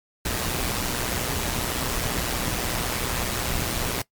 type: noise with amplitude modulation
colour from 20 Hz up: pink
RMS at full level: -24 dBFS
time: 0.25-4.02 s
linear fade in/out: 5 ms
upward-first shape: sine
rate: 122 Hz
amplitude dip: 55%
effects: noise-tail reverb RT60 0.1 s tail -20 dB re dry + MP3 96 kbps